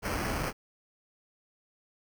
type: noise with sample-and-hold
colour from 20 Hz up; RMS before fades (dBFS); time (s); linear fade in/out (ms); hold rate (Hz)
pink; -32; 0.02-0.53; 50; 3675
effects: none